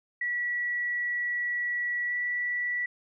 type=tone with pitch glide; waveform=sine; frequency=1940 to 1954.6 Hz; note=B6 to B6; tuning=-31 to -18 cents; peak=-27 dBFS; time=0.21-2.86 s; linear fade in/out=5 ms; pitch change=+13 cents; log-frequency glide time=2.07-2.13 s; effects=none